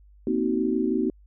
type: chord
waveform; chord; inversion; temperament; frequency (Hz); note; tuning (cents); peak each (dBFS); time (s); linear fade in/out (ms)
sine; C half-diminished seventh; third; just; 235.5 / 261.6 / 314 / 376.7; Bb3 / C4 / Eb4 / Gb4; +18 / 0 / +16 / +31; -27; 0.27-1.1; 2
effects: added 50 Hz sine -50 dBFS peak until 1.26 s